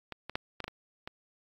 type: clicks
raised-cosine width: 0.3 ms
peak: -22 / -23 / -14 / -20 / -21 / -23 / -23 dBFS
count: 7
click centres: 0.123 / 0.296 / 0.355 / 0.603 / 0.642 / 0.68 / 1.075 s
effects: AAC 48 kbps